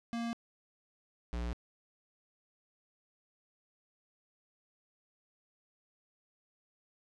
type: tone pair in turn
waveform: square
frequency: 233.1 / 59.26 Hz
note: A#3 / A#1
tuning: 0 / +29 cents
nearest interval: 2 octaves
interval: 2371 cents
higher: first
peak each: -35 / -35 dBFS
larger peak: neither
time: 0.13-0.33 / 1.33-1.53 s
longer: neither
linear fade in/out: 0 ms
effects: low-pass 6000 Hz 12 dB/octave